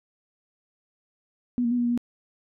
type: tone with pitch steps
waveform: sine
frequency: 244.8 / 234.5 / 245.4 / 240.8 / 238.8 / 240.7 Hz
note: B3 / A#3 / B3 / B3 / A#3 / B3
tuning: -15 / +11 / -11 / -44 / +42 / -44 cents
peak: -21 dBFS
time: 1.58-1.976 s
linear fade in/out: 0 ms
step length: 66 ms
effects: none